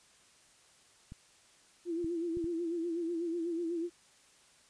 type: clicks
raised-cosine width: 5 ms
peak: -33 dBFS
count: 4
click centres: 1.121 / 2.045 / 2.371 / 2.443 s
type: tone with vibrato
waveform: sine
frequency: 337.6 Hz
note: E4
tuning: 41 cents sharp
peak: -32 dBFS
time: 1.85-3.9 s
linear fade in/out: 50 ms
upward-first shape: sine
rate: 8.1 Hz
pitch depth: 69 cents each way
effects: white hiss -63 dBFS RMS until 4.69 s + resampled to 22050 Hz